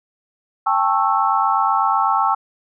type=chord; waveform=sine; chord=A dominant seventh; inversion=third; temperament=just; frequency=792 / 880 / 1100 / 1320 Hz; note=G5 / A5 / C#6 / E6; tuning=+18 / 0 / -14 / +2 cents; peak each=-20 dBFS; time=0.66-2.35 s; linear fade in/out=10 ms; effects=none